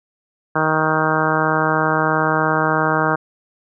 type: harmonic tone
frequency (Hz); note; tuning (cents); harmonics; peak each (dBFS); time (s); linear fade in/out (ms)
156.9; D#3; +15; 1 / 2 / 3 / 4 / 5 / 6 / 7 / 8 / 9 / 10; -24 / -24 / -24 / -24 / -24 / -24 / -24 / -24 / -24 / -24; 0.55-3.16; 10
effects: none